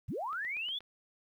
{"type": "linear sweep", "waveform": "sine", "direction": "up", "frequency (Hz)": [61.74, 3525], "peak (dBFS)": -34, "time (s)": [0.08, 0.79], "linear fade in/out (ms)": 10}
{"type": "click train", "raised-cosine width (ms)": 0.3, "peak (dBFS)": -37, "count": 5, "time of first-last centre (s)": [0.33, 0.806], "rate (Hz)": 8.4}
{"effects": ["11-bit"]}